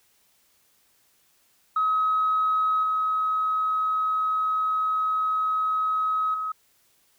sine tone with level steps, 1274 Hz, D#6, 41 cents sharp, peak -19 / -21 / -26 dBFS, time 1.76-6.52 s, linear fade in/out 5 ms, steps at 2.83 / 6.34 s, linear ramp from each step 2 ms, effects tanh soft clip ceiling -15 dBFS + white hiss -64 dBFS RMS until 7.18 s

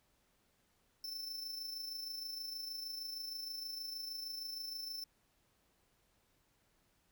45% pulse tone with amplitude modulation, 5320 Hz, E8, 15 cents sharp, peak -40 dBFS, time 1.04-5.04 s, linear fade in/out 2 ms, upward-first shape sine, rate 26.4 Hz, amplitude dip 45%, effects pink hiss -75 dBFS RMS until 7.11 s

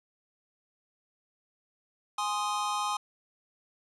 square chord, Ab major, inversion none, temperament equal, 830.6 / 1046.5 / 1244.5 Hz, Ab5 / C6 / Eb6, 0 / 0 / 0 cents, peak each -34 dBFS, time 2.18-2.97 s, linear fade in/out 5 ms, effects resampled to 24000 Hz

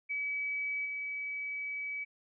sine tone with level steps, 2284 Hz, D7, 49 cents flat, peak -32 / -35 dBFS, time 0.09-2.05 s, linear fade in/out 20 ms, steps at 0.85 s, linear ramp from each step 10 ms, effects none

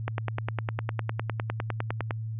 click train, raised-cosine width 0.5 ms, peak -14 dBFS, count 21, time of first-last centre 0.08-2.108 s, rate 9.86 Hz, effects added 111 Hz sine -31 dBFS peak until 2.39 s + resampled to 8000 Hz

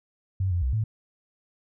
sine tone with pitch steps, 95 / 87.4 / 64 / 109.5 Hz, F#2 / F2 / C2 / A2, +46 / +2 / -38 / -8 cents, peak -22 dBFS, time 0.4-0.84 s, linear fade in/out 5 ms, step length 110 ms, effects none

